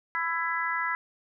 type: harmonic tone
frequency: 332.8 Hz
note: E4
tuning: 17 cents sharp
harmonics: 3 / 4 / 5 / 6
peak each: -32 / -32 / -32 / -32 dBFS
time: 0.15-0.95 s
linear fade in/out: 0 ms
effects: none